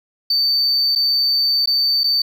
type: tone with dropouts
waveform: sine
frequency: 4569 Hz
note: D8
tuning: 48 cents flat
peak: -12 dBFS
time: 0.3-2.22 s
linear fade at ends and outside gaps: 5 ms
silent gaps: 0.952-0.958 / 1.659-1.673 / 2.035-2.041 s
effects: tanh soft clip ceiling -12 dBFS + 8-bit